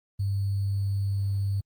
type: tone with sample-and-hold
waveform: sine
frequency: 98.9 Hz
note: G2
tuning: 16 cents sharp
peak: -24 dBFS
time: 0.19-1.61 s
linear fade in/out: 10 ms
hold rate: 4410 Hz
effects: Opus 24 kbps